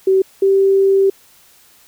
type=tone pair in turn; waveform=sine; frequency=381.8 / 389.6 Hz; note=G4 / G4; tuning=-46 / -11 cents; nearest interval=unison; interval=35 cents; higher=second; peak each=-9 dBFS; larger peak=neither; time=0.07-0.22 / 0.42-1.1 s; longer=second; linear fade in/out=5 ms; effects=white hiss -49 dBFS RMS until 1.87 s